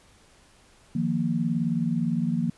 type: chord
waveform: sine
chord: Eb suspended second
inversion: none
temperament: just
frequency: 155.56 / 175.01 / 233.3 Hz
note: Eb3 / F3 / Bb3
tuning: 0 / +4 / +2 cents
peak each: -29 / -27 / -26 dBFS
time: 0.95-2.5 s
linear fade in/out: 5 ms
effects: pink hiss -57 dBFS RMS until 2.57 s + resampled to 24000 Hz